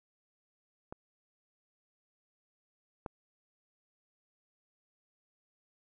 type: clicks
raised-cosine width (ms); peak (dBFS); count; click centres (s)
1; -28 / -24; 2; 0.925 / 3.062
effects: none